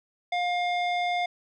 square tone with low-pass filter, 709 Hz, F5, 26 cents sharp, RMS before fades -27 dBFS, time 0.32-1.26 s, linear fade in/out 5 ms, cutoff 3100 Hz, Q 1.9, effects none

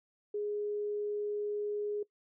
sine tone, 415.3 Hz, G#4, in tune, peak -32 dBFS, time 0.34-2.03 s, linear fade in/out 5 ms, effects noise-tail reverb RT60 0.1 s tail -20 dB re dry

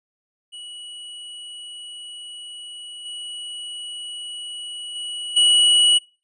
square tone with level steps, 2931 Hz, F#7, 17 cents flat, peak -35 / -31 / -28 / -13 dBFS, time 0.52-5.99 s, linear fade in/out 20 ms, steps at 3.05 / 4.95 / 5.36 s, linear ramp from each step 10 ms, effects noise-tail reverb RT60 0.4 s tail -26 dB re dry + resampled to 24000 Hz

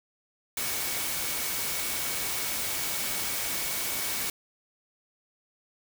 sine tone in noise, 2241 Hz, C#7, 18 cents sharp, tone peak -42 dBFS, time 0.57-4.3 s, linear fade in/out 2 ms, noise white, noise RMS -31 dBFS, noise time 0.57-4.3 s, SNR -14 dB, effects none

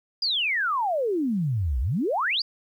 sine exponential two-way sweep, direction down then up, 4978 to 57.1 to 4978 Hz, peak -22 dBFS, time 0.22-2.42 s, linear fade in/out 5 ms, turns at 1.8 s, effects 10-bit

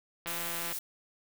click train, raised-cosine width 0.3 ms, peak -23 dBFS, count 80, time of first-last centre 0.26-0.725 s, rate 170 Hz
blue noise, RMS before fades -37 dBFS, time 0.27-0.79 s, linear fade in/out 5 ms
effects none

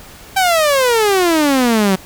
sawtooth exponential sweep, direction down, 785 to 185 Hz, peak -7 dBFS, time 0.36-1.96 s, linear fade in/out 10 ms, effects pink hiss -38 dBFS RMS until 2.05 s

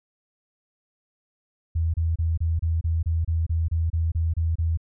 sine tone bursts, 82 Hz, E2, 9 cents flat, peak -20 dBFS, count 14, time 1.75-4.774 s, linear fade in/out 10 ms, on 190 ms, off 28 ms, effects none

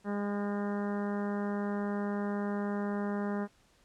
harmonic tone with a mistuned harmonic, 203.8 Hz, G#3, 32 cents flat, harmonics 1 / 2 / 3 / 4 / 5 / 6 / 7 / 8 / 9, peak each -32 / -38 / -42 / -44 / -46 / -48 / -49 / -50 / -51 dBFS, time 0.04-3.48 s, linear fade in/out 50 ms, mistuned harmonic 8, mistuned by -18 cents, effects pink hiss -66 dBFS RMS until 3.84 s + low-pass 9000 Hz 12 dB/octave

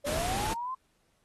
sine linear sweep, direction up, 560 to 1059 Hz, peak -32 dBFS, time 0.04-0.75 s, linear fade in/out 10 ms
pink noise, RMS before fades -34 dBFS, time 0.06-0.54 s, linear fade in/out 10 ms
effects pink hiss -72 dBFS RMS until 1.24 s + AAC 32 kbps

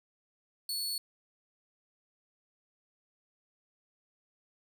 sawtooth tone, 4410 Hz, C#8, 10 cents flat, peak -30 dBFS, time 0.69-0.98 s, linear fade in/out 2 ms, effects none

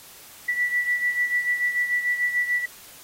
sine beating tone pair, 1958 / 1964.8 Hz, B6 / B6, -15 / -9 cents, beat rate 6.8 Hz, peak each -22 / -28 dBFS, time 0.48-2.66 s, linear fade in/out 10 ms, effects white hiss -46 dBFS RMS until 3.03 s + AAC 48 kbps

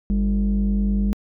sine tone pair together, 50.17 / 200.7 Hz, G1 / G3, +41 / +41 cents, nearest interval 2 octaves, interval 2400 cents, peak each -18 dBFS, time 0.1-1.13 s, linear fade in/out 0 ms, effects tanh soft clip ceiling -14 dBFS

